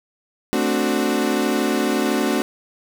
35% pulse chord, D dominant seventh, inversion second, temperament equal, 220 / 261.6 / 293.7 / 370 Hz, A3 / C4 / D4 / F#4, 0 / 0 / 0 / 0 cents, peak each -22 dBFS, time 0.53-2.42 s, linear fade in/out 0 ms, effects none

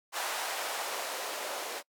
blue noise with band-pass filter sweep, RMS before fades -36 dBFS, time 0.12-1.83 s, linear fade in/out 50 ms, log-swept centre 810 to 470 Hz, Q 1.4, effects noise-tail reverb RT60 0.1 s tail -25 dB re dry + high-pass 300 Hz 12 dB/octave

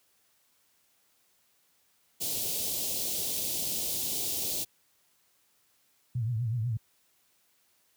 white band-stop noise, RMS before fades -32 dBFS, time 2.2-4.65 s, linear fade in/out 20 ms, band 670 to 3100 Hz, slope 24 dB/octave
sine tone with vibrato, 116.1 Hz, A#2, 7 cents flat, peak -27 dBFS, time 6.15-6.77 s, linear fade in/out 5 ms, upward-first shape triangle, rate 8.1 Hz, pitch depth 160 cents each way
effects white hiss -69 dBFS RMS until 7.96 s + high-pass 60 Hz 12 dB/octave

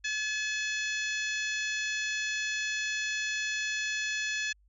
harmonic tone, 856 Hz, A5, 48 cents flat, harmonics 2 / 3 / 4 / 5 / 6 / 7 / 8, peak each -33 / -35 / -39 / -42 / -46 / -41 / -45 dBFS, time 0.04-4.53 s, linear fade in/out 10 ms, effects added 50 Hz sine -61 dBFS peak until 4.68 s

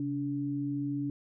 sine tone pair together, 134.8 / 286.6 Hz, C#3 / D4, -48 / -42 cents, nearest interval octave + minor second, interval 1306 cents, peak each -36 / -31 dBFS, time 0-1.1 s, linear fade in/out 2 ms, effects none

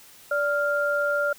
sine tone pair together, 581.6 / 1396.9 Hz, D5 / F6, -17 / 0 cents, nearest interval octave + minor third, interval 1517 cents, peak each -24 dBFS, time 0.31-1.33 s, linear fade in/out 5 ms, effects white hiss -50 dBFS RMS until 1.38 s

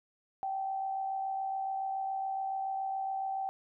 sine tone with amplitude modulation, 774 Hz, G5, 22 cents flat, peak -30 dBFS, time 0.43-3.49 s, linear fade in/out 0 ms, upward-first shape sine, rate 67.1 Hz, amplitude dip 40%, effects none

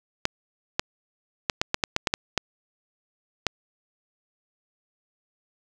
clicks, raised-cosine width 0.2 ms, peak -4 dBFS, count 11, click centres 0.254 / 0.795 / 1.498 / 1.615 / 1.744 / 1.838 / 1.964 / 2.072 / 2.139 / 2.377 / 3.467 s, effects none

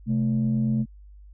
sine tone pair together, 130 / 218.6 Hz, C3 / A3, -11 / -11 cents, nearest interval major sixth, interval 900 cents, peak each -23 / -21 dBFS, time 0.06-0.86 s, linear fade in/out 50 ms, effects tanh soft clip ceiling -16 dBFS + added 50 Hz sine -44 dBFS peak until 1.33 s

